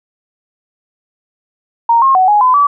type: tone with pitch steps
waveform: sine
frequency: 930 / 1073 / 747 / 833 / 1014 / 1150 Hz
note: A#5 / C6 / F#5 / G#5 / B5 / D6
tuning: -4 / +43 / +16 / +5 / +45 / -37 cents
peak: -6 dBFS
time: 1.89-2.67 s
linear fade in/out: 5 ms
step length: 130 ms
effects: none